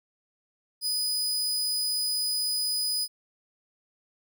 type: tone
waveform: sawtooth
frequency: 4978 Hz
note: D#8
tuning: in tune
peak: -23 dBFS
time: 0.81-3.08 s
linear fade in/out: 50 ms
effects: none